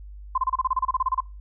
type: tone bursts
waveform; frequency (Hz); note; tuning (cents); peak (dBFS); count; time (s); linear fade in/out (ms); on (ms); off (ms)
sine; 1035; C6; -19; -19; 15; 0.35-1.205; 5; 29; 30
effects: noise-tail reverb RT60 0.3 s tail -24 dB re dry + added 50 Hz sine -38 dBFS peak until 1.4 s